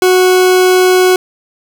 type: tone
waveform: 40% pulse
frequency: 368.3 Hz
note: F#4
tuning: 8 cents flat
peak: -5 dBFS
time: 0.02-1.16 s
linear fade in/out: 2 ms
effects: none